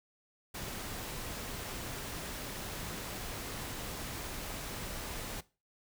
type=noise; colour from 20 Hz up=pink; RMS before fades=-41 dBFS; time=0.54-5.41 s; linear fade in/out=10 ms; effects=noise-tail reverb RT60 0.3 s tail -19 dB re dry